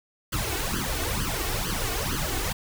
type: noise with flanger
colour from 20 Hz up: pink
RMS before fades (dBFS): -28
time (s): 0.32-2.53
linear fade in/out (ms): 10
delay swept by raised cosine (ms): 0.64 to 2.74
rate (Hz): 2.2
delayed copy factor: +1
effects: none